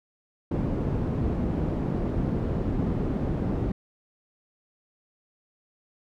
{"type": "low-pass noise", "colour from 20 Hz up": "white", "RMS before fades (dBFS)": -27, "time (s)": [0.51, 3.72], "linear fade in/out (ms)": 5, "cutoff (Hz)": 250, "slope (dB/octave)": 12, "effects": []}